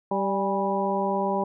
harmonic tone with a mistuned harmonic, 195.4 Hz, G3, 5 cents flat, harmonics 1 / 2 / 3 / 4 / 5, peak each -29 / -29 / -29 / -29 / -29 dBFS, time 0.11-1.44 s, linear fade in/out 5 ms, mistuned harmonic 4, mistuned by +55 cents, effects none

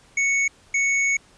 square tone pair in turn, 2217 / 2217 Hz, C#7 / C#7, 0 / 0 cents, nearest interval unison, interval 0 cents, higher neither, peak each -19 dBFS, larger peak neither, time 0.17-0.48 / 0.74-1.17 s, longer second, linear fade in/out 5 ms, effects pink hiss -54 dBFS RMS until 1.37 s + resampled to 22050 Hz

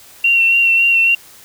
sine tone with vibrato, 2733 Hz, F7, 38 cents flat, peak -9 dBFS, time 0.24-1.15 s, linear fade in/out 5 ms, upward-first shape sine, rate 3.6 Hz, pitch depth 23 cents each way, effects white hiss -42 dBFS RMS until 1.44 s

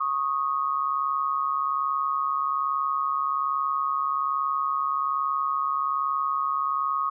sine tone pair together, 1103 / 1244.2 Hz, C#6 / D#6, -9 / 0 cents, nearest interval major second, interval 209 cents, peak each -26 dBFS, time 0-7.1 s, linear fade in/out 10 ms, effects none

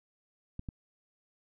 clicks, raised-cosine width 5 ms, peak -26 dBFS, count 2, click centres 0.594 / 0.688 s, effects none

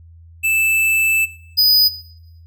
square tone pair in turn, 2637 / 4978 Hz, E7 / D#8, 0 / 0 cents, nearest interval major seventh, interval 1100 cents, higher second, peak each -15 / -10 dBFS, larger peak second, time 0.43-1.26 / 1.57-1.89 s, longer first, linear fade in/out 20 ms, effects noise-tail reverb RT60 0.9 s tail -18 dB re dry + added 83 Hz sine -40 dBFS peak until 2.46 s

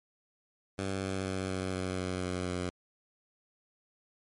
10% pulse tone with pitch steps, 96.5 / 95.56 / 94.62 / 93.7 / 92.78 / 91.88 / 90.98 / 90.09 Hz, G2 / G2 / F#2 / F#2 / F#2 / F#2 / F#2 / F#2, -27 / -44 / +39 / +22 / +5 / -12 / -29 / -46 cents, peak -24 dBFS, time 0.78-2.7 s, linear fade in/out 10 ms, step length 240 ms, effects MP3 48 kbps

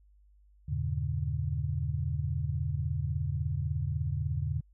sine chord, E diminished seventh, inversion none, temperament just, 82.41 / 98.89 / 118.67 / 142.4 Hz, E2 / G2 / Bb2 / Db3, 0 / +16 / +31 / +47 cents, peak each -33 / -37 / -36 / -33 dBFS, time 0.68-4.61 s, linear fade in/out 10 ms, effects added 50 Hz sine -58 dBFS peak until 4.73 s

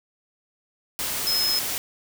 sine tone in noise, 5150 Hz, E8, 41 cents flat, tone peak -21 dBFS, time 1.27-1.59 s, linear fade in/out 0 ms, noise white, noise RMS -28 dBFS, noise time 0.99-1.78 s, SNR +4 dB, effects none

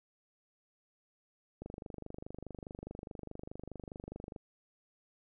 click train, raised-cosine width 2 ms, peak -30 dBFS, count 69, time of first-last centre 1.62-4.362 s, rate 24.8 Hz, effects none

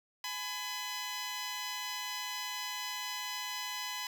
10% pulse tone pair together, 838.2 / 1005 Hz, G#5 / B5, +16 / +30 cents, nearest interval minor third, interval 314 cents, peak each -35 / -29 dBFS, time 0.24-4.07 s, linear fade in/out 2 ms, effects none

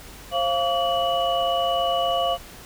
sine tone cluster, 533 / 690 / 1143 / 2944 Hz, C5 / F5 / D6 / F#7, +32 / -21 / -47 / -9 cents, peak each -27 / -22 / -28 / -28 dBFS, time 0.31-2.38 s, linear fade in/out 50 ms, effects added 50 Hz sine -48 dBFS peak until 2.65 s + pink hiss -43 dBFS RMS until 2.65 s

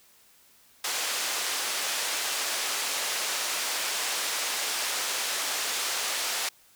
white band-pass noise, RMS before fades -30 dBFS, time 0.84-6.49 s, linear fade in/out 5 ms, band 500 to 7500 Hz, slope 12 dB/octave, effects white hiss -59 dBFS RMS until 6.75 s

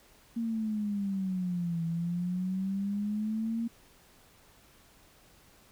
sine exponential two-way sweep, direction down then up, 233.1 to 164.81 to 233.1 Hz, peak -29 dBFS, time 0.36-3.68 s, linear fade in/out 10 ms, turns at 1.85 s, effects pink hiss -60 dBFS RMS until 5.71 s

